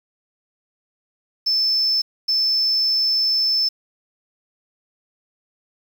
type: tone bursts at uneven times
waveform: sine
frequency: 5274 Hz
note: E8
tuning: in tune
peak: -16 dBFS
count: 2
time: 1.46-2.02 / 2.28-3.69 s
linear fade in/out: 10 ms
effects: 7-bit